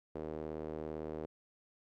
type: tone with band-pass filter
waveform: sawtooth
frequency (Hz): 77.78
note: D#2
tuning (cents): 0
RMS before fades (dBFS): -42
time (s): 0.15-1.26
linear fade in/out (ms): 5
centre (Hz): 440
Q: 2.1
effects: none

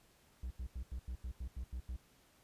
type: tone bursts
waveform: triangle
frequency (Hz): 61.74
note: B1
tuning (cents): 0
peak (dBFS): -37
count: 10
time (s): 0.43-1.965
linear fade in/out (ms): 5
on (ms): 77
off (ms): 85
effects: pink hiss -68 dBFS RMS until 2.43 s + resampled to 32000 Hz

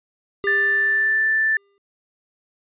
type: tone with exponential decay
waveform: square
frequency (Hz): 400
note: G4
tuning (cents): +35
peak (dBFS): -23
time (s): 0.44-1.78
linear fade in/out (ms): 0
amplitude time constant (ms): 290
type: tone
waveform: sine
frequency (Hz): 1765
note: A6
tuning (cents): +5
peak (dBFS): -16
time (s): 0.47-1.57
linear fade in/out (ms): 2
effects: resampled to 8000 Hz

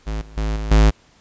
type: tone with level steps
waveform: square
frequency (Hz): 53.3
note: G#1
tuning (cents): +46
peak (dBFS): -23 / -39 / -20 / -24 / -10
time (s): 0.06-0.91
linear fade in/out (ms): 20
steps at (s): 0.21 / 0.37 / 0.56 / 0.71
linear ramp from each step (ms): 5
effects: pink hiss -54 dBFS RMS until 1.2 s + resampled to 16000 Hz

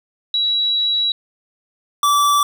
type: tone pair in turn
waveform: sine / square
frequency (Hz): 3898 / 1158.9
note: B7 / D6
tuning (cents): -23 / -23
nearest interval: octave + major sixth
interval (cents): 2100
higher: first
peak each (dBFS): -15 / -13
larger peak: second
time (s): 0.34-1.12 / 2.03-2.43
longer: first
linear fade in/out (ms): 2
effects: 9-bit

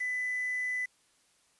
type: tone with quantisation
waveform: sine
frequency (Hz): 1999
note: B6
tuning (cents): +20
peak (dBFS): -30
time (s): 0-0.86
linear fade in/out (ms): 10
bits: 8
effects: white hiss -68 dBFS RMS until 1.59 s + resampled to 24000 Hz

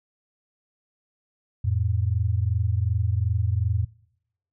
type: tone pair together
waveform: sine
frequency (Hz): 87.31 / 110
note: F2 / A2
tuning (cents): 0 / 0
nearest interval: major third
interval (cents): 400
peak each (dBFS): -23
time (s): 1.64-3.85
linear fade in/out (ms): 10
effects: noise-tail reverb RT60 0.8 s tail -23 dB re dry

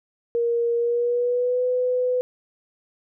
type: tone with pitch glide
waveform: sine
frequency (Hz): 470 to 500.8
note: A#4 to B4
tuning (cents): +14 to +24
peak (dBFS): -19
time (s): 0.35-2.21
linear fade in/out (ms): 0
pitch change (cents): +110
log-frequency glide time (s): 0.76-1.64
effects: none

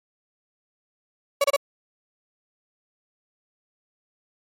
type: tone bursts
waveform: 35% pulse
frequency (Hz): 564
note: C#5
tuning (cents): +30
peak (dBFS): -15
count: 3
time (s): 1.41-1.564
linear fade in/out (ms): 5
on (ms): 32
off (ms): 29
effects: MP3 64 kbps

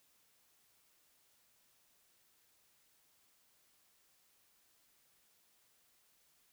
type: silence
effects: white hiss -72 dBFS RMS until 6.52 s

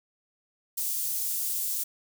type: high-pass noise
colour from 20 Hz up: white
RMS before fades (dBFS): -30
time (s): 0.77-1.84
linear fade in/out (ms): 10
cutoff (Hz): 7500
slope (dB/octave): 12
effects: none

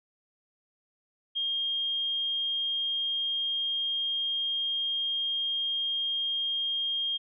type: tone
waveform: sine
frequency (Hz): 3225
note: G7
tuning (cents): +48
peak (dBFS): -27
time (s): 1.35-7.18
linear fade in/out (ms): 20
effects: none

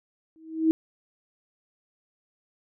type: tone with exponential growth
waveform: sine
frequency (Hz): 320.4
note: E4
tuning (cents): -49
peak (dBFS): -14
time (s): 0.36-0.71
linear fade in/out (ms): 0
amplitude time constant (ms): 75
effects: none

